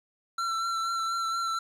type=tone with vibrato; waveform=square; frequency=1349 Hz; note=E6; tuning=40 cents sharp; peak=-28 dBFS; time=0.38-1.59 s; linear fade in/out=5 ms; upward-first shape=sine; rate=4.2 Hz; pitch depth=21 cents each way; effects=low-pass 7000 Hz 12 dB/octave + 10-bit